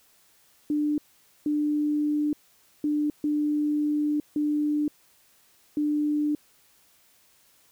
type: tone bursts at uneven times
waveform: sine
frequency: 297.5 Hz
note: D4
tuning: 22 cents sharp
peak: -22 dBFS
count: 6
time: 0.7-0.98 / 1.46-2.33 / 2.84-3.1 / 3.24-4.2 / 4.36-4.88 / 5.77-6.35 s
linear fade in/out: 2 ms
effects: white hiss -61 dBFS RMS until 7.71 s